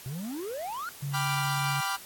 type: exponential sweep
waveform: triangle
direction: up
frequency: 123.7 to 1480 Hz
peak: -31 dBFS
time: 0.06-0.89 s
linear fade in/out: 0 ms
type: tone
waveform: sine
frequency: 140.6 Hz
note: C#3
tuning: 25 cents sharp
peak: -30 dBFS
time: 1.02-1.81 s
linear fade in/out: 10 ms
type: chord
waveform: sawtooth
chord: G dominant seventh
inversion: none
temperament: equal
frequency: 784 / 987.8 / 1174.7 / 1396.9 Hz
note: G5 / B5 / D6 / F6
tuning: 0 / 0 / 0 / 0 cents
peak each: -30 dBFS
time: 1.13-1.97 s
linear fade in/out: 20 ms
effects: white hiss -47 dBFS RMS until 2.05 s + AAC 64 kbps